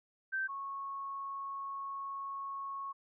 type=tone pair in turn; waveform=sine; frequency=1556 / 1100.3 Hz; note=G6 / C#6; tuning=-13 / -13 cents; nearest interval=tritone; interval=600 cents; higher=first; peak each=-32 / -38 dBFS; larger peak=first; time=0.32-0.48 / 0.48-2.93 s; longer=second; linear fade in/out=20 ms; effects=none